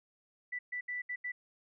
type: tone bursts at uneven times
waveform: sine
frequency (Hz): 1975.5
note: B6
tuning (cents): 0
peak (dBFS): -35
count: 5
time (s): 0.52-0.59 / 0.72-0.81 / 0.88-1.02 / 1.09-1.16 / 1.24-1.32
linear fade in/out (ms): 10
effects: none